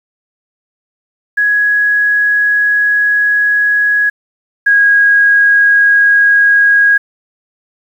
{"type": "tone pair in turn", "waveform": "sine", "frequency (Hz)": [1670, 1644.2], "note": ["G#6", "G#6"], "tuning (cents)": [9, -18], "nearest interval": "unison", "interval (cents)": 27, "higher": "first", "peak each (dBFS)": [-8, -5], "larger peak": "second", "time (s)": [[1.37, 4.1], [4.66, 6.98]], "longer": "first", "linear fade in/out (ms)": 10, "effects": ["7-bit"]}